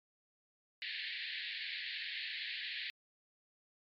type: band-pass noise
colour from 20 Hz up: pink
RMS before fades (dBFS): -42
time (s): 0.82-2.9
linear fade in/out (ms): 0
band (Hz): 1700 to 4500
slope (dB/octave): 96
effects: MP3 96 kbps